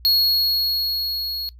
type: tone with level ramp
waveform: square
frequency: 4323 Hz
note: C#8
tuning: 44 cents flat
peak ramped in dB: -14 to -26 dBFS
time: 0.05-1.49 s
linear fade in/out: 0 ms
effects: noise-tail reverb RT60 0.1 s tail -19 dB re dry + added 60 Hz sine -41 dBFS peak until 1.59 s